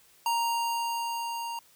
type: tone with level ramp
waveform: square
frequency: 932.3 Hz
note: A#5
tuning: in tune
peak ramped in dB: -25 to -34 dBFS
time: 0.26-1.59 s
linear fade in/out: 2 ms
effects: white hiss -60 dBFS RMS until 1.75 s